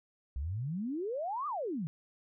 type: exponential two-way sweep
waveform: sine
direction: up then down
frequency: 61.74 to 1244.5 to 145.1 Hz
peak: -33 dBFS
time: 0.36-1.87 s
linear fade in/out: 0 ms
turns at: 1.47 s
effects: none